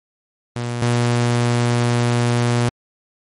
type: tone pair in turn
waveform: sawtooth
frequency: 120 / 120 Hz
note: B2 / B2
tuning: -49 / -49 cents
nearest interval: unison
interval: 0 cents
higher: neither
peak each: -18 / -11 dBFS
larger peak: second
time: 0.56-0.82 / 0.82-2.69 s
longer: second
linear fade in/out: 0 ms
effects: MP3 48 kbps